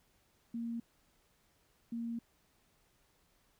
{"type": "tone bursts at uneven times", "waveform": "sine", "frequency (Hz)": 232.5, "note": "A#3", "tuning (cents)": -4, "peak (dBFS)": -36, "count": 2, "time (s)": [[0.54, 0.8], [1.92, 2.19]], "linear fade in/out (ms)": 5, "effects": ["pink hiss -72 dBFS RMS until 3.59 s"]}